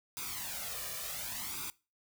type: noise with flanger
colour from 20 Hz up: white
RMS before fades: -40 dBFS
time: 0.17-1.7 s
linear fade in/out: 0 ms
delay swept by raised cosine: 0.82 to 1.72 ms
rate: 0.69 Hz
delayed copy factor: +0.75
effects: noise-tail reverb RT60 0.3 s tail -21 dB re dry